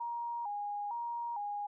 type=tone with vibrato; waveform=sine; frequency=880 Hz; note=A5; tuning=in tune; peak=-35 dBFS; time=0-1.67 s; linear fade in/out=10 ms; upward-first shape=square; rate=1.1 Hz; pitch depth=120 cents each way; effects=none